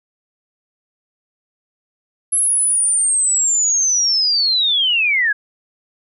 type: linear sweep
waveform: sine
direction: down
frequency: 11000 to 1612 Hz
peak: -13 dBFS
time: 2.32-5.33 s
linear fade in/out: 10 ms
effects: none